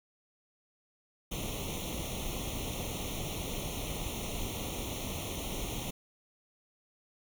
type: noise with comb filter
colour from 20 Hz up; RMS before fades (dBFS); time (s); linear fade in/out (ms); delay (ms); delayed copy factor
pink; -37; 1.31-5.91; 10; 0.31; +1
effects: none